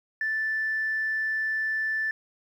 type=tone; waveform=sine; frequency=1760 Hz; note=A6; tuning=in tune; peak=-24 dBFS; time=0.21-2.11 s; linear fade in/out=2 ms; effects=tanh soft clip ceiling -20 dBFS + 10-bit